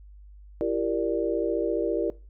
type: chord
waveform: sine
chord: E half-diminished seventh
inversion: none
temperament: equal with one note detuned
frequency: 336.9 / 392 / 466.2 / 587.3 Hz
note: E4 / G4 / Bb4 / D5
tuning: +38 / 0 / 0 / 0 cents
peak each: -28 / -30 / -28 / -30 dBFS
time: 0.61-2.1 s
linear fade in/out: 0 ms
effects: noise-tail reverb RT60 0.3 s tail -20 dB re dry + added 50 Hz sine -45 dBFS peak until 2.29 s